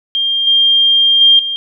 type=tone with level steps; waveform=sine; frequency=3200 Hz; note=G7; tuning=35 cents sharp; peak=-12 / -7 / -4 / -16 dBFS; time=0.15-1.56 s; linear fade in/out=0 ms; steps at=0.47 / 1.21 / 1.39 s; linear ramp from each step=2 ms; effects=none